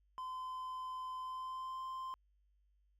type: tone with pitch glide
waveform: triangle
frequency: 1026 to 1043.3 Hz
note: C6 to C6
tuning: -34 to -5 cents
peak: -39 dBFS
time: 0.18-2.14 s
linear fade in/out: 0 ms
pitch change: +29 cents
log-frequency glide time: 1.19-1.82 s
effects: added 50 Hz sine -70 dBFS peak until 2.99 s